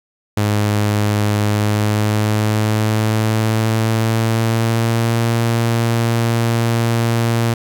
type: tone with pitch glide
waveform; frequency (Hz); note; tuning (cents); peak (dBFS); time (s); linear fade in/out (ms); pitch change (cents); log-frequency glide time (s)
sawtooth; 104.5 to 115.95; G#2 to A#2; +11 to -9; -10; 0.37-7.54; 5; +180; 1.44-5.26
effects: 8-bit